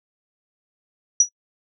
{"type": "tone with exponential decay", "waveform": "sine", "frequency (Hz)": 5830, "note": "F#8", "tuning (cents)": -26, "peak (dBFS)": -6, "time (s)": [1.2, 1.29], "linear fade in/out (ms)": 5, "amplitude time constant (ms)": 19, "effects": ["noise-tail reverb RT60 0.1 s tail -24 dB re dry", "tanh soft clip ceiling -2 dBFS"]}